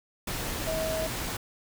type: tone in noise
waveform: sine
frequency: 640 Hz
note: D#5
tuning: 49 cents sharp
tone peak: -29 dBFS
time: 0.67-1.07 s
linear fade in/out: 5 ms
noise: pink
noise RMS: -33 dBFS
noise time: 0.27-1.37 s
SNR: +1 dB
effects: none